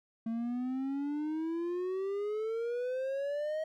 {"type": "exponential sweep", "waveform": "triangle", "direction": "up", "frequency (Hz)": [224.2, 635], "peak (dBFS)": -30, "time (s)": [0.26, 3.64], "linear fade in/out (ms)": 5, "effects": []}